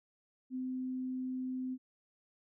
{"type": "tone", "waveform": "sine", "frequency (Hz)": 256.8, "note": "C4", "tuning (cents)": -32, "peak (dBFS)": -35, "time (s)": [0.5, 1.78], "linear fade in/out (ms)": 50, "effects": []}